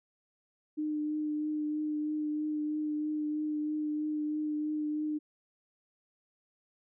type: tone with vibrato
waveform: sine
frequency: 302.9 Hz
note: D#4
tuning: 46 cents flat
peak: -30 dBFS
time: 0.77-5.19 s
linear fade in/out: 20 ms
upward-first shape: triangle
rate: 3.1 Hz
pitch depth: 17 cents each way
effects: none